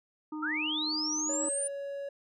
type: harmonic tone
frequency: 307.1 Hz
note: D#4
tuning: 23 cents flat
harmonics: 1 / 3 / 4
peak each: -35 / -45 / -47 dBFS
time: 0.32-1.49 s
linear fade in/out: 5 ms
type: linear sweep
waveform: sine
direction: up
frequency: 1258 to 9397 Hz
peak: -30 dBFS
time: 0.42-1.68 s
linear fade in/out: 10 ms
type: tone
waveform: triangle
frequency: 560 Hz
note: C#5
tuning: 18 cents sharp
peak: -33 dBFS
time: 1.29-2.09 s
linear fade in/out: 5 ms
effects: none